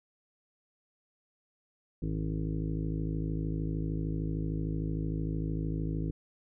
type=harmonic tone; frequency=53.2 Hz; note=G#1; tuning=42 cents sharp; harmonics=1 / 2 / 3 / 5 / 6 / 7 / 8 / 9; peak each=-35 / -39 / -34 / -39 / -40 / -50 / -47 / -51 dBFS; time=2.02-6.11 s; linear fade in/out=5 ms; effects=none